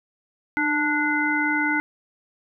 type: harmonic tone with a mistuned harmonic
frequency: 293.7 Hz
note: D4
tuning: in tune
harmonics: 1 / 3 / 5 / 7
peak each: -25 / -28 / -24 / -25 dBFS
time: 0.57-1.8 s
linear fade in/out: 0 ms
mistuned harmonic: 1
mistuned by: +41 cents
effects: none